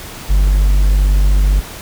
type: tone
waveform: triangle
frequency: 49 Hz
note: G1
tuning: in tune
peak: -6 dBFS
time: 0.29-1.61 s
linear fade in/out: 20 ms
effects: pink hiss -31 dBFS RMS until 1.81 s